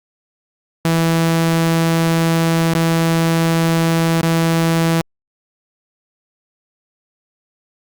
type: tone with dropouts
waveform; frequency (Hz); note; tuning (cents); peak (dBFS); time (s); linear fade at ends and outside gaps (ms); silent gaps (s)
sawtooth; 164.81; E3; 0; -9; 0.85-5.01; 0; 2.737-2.751 / 4.212-4.231
effects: Opus 48 kbps